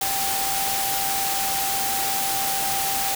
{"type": "tone in noise", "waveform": "sine", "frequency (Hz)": 784, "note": "G5", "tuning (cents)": 0, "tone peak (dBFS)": -27, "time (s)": [0.01, 3.15], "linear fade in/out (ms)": 5, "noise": "white", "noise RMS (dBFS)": -25, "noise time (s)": [0.01, 3.15], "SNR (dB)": -5, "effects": []}